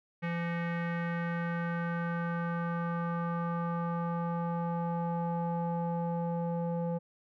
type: tone with low-pass filter sweep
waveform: square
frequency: 170.1 Hz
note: F3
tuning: 45 cents flat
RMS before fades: -33 dBFS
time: 0.22-6.99 s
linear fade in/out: 20 ms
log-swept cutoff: 2100 to 670 Hz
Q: 3.2
effects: none